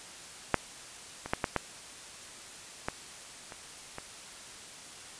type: clicks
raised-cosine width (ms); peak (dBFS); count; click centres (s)
0.5; -7 / -22 / -11 / -12 / -11 / -15 / -27 / -23; 8; 0.543 / 1.26 / 1.335 / 1.442 / 1.563 / 2.885 / 3.522 / 3.984
effects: white hiss -47 dBFS RMS until 5.19 s + resampled to 22050 Hz